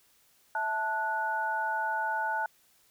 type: tone cluster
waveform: sine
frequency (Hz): 654 / 878 / 1470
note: E5 / A5 / F#6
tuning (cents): -14 / -4 / -12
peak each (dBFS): -39 / -30 / -32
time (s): 0.55-2.46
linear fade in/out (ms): 2
effects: white hiss -65 dBFS RMS until 2.9 s